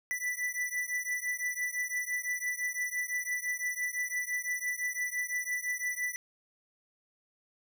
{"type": "beating tone pair", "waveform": "square", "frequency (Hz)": [1975.5, 1981.4], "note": ["B6", "B6"], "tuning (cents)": [0, 5], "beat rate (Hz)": 5.9, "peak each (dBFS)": [-35, -36], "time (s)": [0.11, 6.16], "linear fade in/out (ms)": 0, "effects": []}